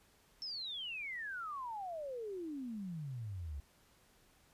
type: exponential sweep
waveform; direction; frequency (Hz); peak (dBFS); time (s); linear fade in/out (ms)
sine; down; 5400 to 67.6; -40; 0.42-3.6; 0
effects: pink hiss -68 dBFS RMS until 4.53 s + resampled to 32000 Hz